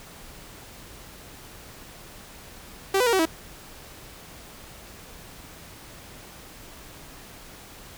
sawtooth tone with pitch steps, 388.3 / 499 / 467.3 / 380.1 / 323.9 Hz, G4 / B4 / A#4 / F#4 / E4, -16 / +18 / +4 / +47 / -30 cents, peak -15 dBFS, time 2.94-3.255 s, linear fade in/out 5 ms, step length 63 ms, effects pink hiss -45 dBFS RMS until 7.97 s

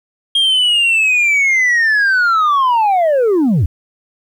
sine linear sweep, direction down, 3241 to 69.3 Hz, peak -7 dBFS, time 0.35-3.66 s, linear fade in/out 5 ms, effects tanh soft clip ceiling -9 dBFS + 8-bit

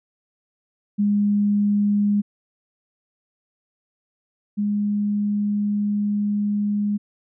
sine tone pair in turn, 205.1 / 206.2 Hz, G#3 / G#3, -21 / -12 cents, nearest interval unison, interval 9 cents, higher second, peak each -16 / -19 dBFS, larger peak first, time 0.98-2.22 / 4.57-6.98 s, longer second, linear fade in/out 20 ms, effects none

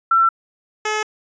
sine / 10% pulse tone pair in turn, 1346 / 428.4 Hz, E6 / A4, +36 / -46 cents, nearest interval octave + minor sixth, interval 1982 cents, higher first, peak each -11 dBFS, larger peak neither, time 0.11-0.29 / 0.85-1.03 s, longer neither, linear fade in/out 5 ms, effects resampled to 16000 Hz

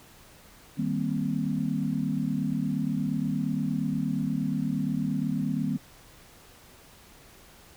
sine chord, C minor seventh, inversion first, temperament equal, 155.56 / 196 / 233.1 / 261.6 Hz, Eb3 / G3 / Bb3 / C4, 0 / 0 / 0 / 0 cents, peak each -31 dBFS, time 0.77-5.78 s, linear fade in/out 20 ms, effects pink hiss -53 dBFS RMS until 7.76 s

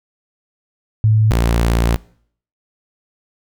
sine / sawtooth tone pair in turn, 108.8 / 57.63 Hz, A2 / A#1, -19 / -19 cents, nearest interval major seventh, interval 1100 cents, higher first, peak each -9 dBFS, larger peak neither, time 1.04-1.31 / 1.31-1.96 s, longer second, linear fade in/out 0 ms, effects noise-tail reverb RT60 0.6 s tail -23 dB re dry

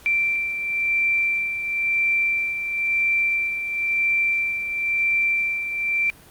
sine beating tone pair, 2349 / 2349.98 Hz, D7 / D7, 0 / 0 cents, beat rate 0.98 Hz, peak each -20 / -28 dBFS, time 0.06-6.1 s, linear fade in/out 0 ms, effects pink hiss -48 dBFS RMS until 6.3 s + Opus 48 kbps

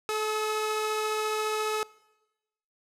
sawtooth tone pair together, 431.5 / 1280 Hz, A4 / D#6, -34 / +49 cents, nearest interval octave + perfect fifth, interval 1883 cents, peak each -25 / -29 dBFS, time 0.09-1.83 s, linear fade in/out 0 ms, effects noise-tail reverb RT60 1.0 s tail -22 dB re dry + low-pass 12000 Hz 12 dB/octave

